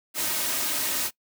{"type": "noise with comb filter", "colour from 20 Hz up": "white", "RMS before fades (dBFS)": -27, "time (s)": [0.14, 1.11], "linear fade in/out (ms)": 50, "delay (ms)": 3.2, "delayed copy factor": 0.5, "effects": ["noise-tail reverb RT60 0.1 s tail -22 dB re dry", "high-pass 100 Hz 12 dB/octave"]}